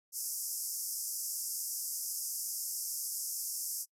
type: band-pass noise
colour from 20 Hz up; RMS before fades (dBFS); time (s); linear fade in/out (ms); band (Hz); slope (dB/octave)
white; -38; 0.12-3.86; 50; 5000 to 14000; 96
effects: noise-tail reverb RT60 0.1 s tail -25 dB re dry